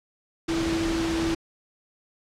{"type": "tone in noise", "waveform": "sine", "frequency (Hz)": 329.6, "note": "E4", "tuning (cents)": 0, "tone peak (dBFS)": -24, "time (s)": [0.48, 1.35], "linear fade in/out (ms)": 10, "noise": "pink", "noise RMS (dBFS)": -30, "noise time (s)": [0.48, 1.35], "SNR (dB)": 3, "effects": ["low-pass 6000 Hz 12 dB/octave"]}